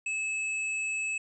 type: tone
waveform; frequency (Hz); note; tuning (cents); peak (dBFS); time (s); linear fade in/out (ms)
square; 2600; E7; -24; -30; 0.06-1.18; 5
effects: resampled to 24000 Hz